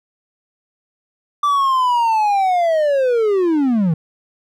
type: linear sweep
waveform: triangle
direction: down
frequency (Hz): 1174.7 to 151.6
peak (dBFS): -11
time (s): 1.43-3.94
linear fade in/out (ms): 5
effects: none